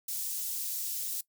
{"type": "high-pass noise", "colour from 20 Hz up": "white", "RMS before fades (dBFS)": -35, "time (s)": [0.08, 1.21], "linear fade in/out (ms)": 5, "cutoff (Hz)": 6000, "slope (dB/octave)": 12, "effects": ["noise-tail reverb RT60 0.1 s tail -20 dB re dry"]}